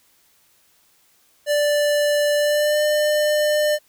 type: tone with pitch glide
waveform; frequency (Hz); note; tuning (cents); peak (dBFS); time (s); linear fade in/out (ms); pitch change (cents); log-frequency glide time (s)
square; 587.3 to 600.7; D5 to D5; 0 to +39; -17; 1.46-3.79; 50; +39; 2.36-2.82
effects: white hiss -59 dBFS RMS until 3.88 s